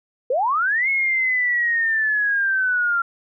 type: linear two-way sweep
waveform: sine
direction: up then down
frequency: 466.2 to 2187 to 1373 Hz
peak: -17 dBFS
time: 0.3-3.02 s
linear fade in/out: 5 ms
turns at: 0.89 s
effects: none